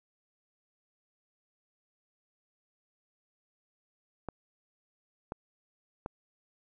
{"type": "clicks", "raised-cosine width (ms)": 1, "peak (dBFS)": -22, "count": 3, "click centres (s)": [4.287, 5.321, 6.061], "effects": []}